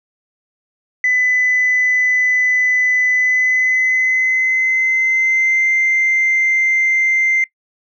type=tone with pitch glide; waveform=sine; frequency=2003 to 2086 Hz; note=B6 to C7; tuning=+24 to -6 cents; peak=-11 dBFS; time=1.04-7.44 s; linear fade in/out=2 ms; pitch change=+70 cents; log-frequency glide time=3.13-5.71 s; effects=noise-tail reverb RT60 0.1 s tail -20 dB re dry + tanh soft clip ceiling -8 dBFS